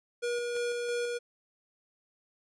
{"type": "tone with tremolo", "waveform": "square", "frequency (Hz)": 479.8, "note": "A#4", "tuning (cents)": 50, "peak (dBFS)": -30, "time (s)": [0.22, 1.19], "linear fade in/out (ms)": 20, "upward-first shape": "square", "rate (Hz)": 3, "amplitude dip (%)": 25}
{"type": "click", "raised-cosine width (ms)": 0.3, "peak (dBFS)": -33, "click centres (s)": 0.566}
{"effects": ["resampled to 22050 Hz"]}